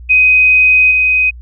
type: tone with level steps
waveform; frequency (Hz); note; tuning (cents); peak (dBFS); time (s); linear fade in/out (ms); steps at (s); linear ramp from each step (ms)
sine; 2511; D#7; +15; -5 / -8; 0.09-1.31; 20; 0.91; 2
effects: added 60 Hz sine -29 dBFS peak until 1.41 s